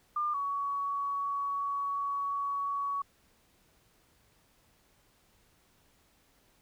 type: tone pair in turn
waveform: sine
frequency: 1200 / 1124.3 Hz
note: D6 / C#6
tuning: +37 / +24 cents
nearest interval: minor second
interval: 113 cents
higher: first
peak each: -28 / -30 dBFS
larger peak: first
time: 0.16-0.34 / 0.34-3.02 s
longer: second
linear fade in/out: 5 ms
effects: pink hiss -67 dBFS RMS until 6.61 s